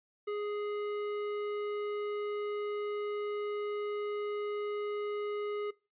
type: tone with tanh clipping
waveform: triangle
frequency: 415.3 Hz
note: G#4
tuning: in tune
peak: -35 dBFS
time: 0.27-5.71 s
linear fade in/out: 10 ms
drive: 18 dB
effects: noise-tail reverb RT60 0.3 s tail -23 dB re dry + resampled to 8000 Hz